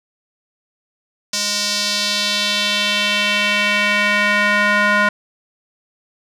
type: tone with band-pass filter sweep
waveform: square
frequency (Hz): 206.4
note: G#3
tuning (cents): -10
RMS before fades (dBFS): -17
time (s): 1.33-5.09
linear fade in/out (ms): 5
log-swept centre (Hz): 5600 to 1500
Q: 2.1
effects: none